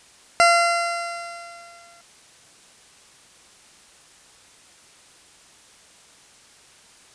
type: tone with exponential decay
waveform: 20% pulse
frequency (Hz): 686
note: F5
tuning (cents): -31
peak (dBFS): -6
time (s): 0.4-2.01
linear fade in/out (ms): 0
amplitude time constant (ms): 350
effects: white hiss -51 dBFS RMS until 7.14 s + resampled to 22050 Hz